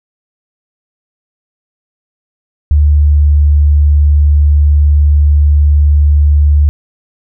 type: tone with pitch glide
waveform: sine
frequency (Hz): 73.9 to 73.43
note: D2 to D2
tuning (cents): +11 to 0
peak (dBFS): -4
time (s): 2.71-6.69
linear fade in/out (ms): 0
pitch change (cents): -11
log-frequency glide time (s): 2.87-3.29
effects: none